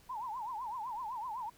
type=tone with vibrato; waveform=sine; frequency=935 Hz; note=A#5; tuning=5 cents sharp; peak=-37 dBFS; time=0.09-1.5 s; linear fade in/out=10 ms; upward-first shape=triangle; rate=7.9 Hz; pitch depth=230 cents each way; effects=pink hiss -63 dBFS RMS until 1.57 s